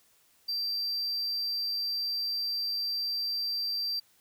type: tone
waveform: triangle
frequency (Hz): 4699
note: D8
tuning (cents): 0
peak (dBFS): -28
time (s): 0.48-4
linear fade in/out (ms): 10
effects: white hiss -65 dBFS RMS until 4.2 s